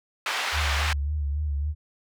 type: band-pass noise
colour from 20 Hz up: white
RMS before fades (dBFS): -28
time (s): 0.26-0.93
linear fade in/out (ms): 2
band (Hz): 820 to 2700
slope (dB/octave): 12
type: tone with vibrato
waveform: sine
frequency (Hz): 73.2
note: D2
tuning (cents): -5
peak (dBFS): -24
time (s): 0.52-1.75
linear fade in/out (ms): 50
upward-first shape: sine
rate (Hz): 3.6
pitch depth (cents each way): 67
effects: none